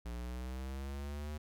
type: exponential sweep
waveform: square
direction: up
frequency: 58.27 to 76 Hz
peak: -40 dBFS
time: 0.05-1.38 s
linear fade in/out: 10 ms
effects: none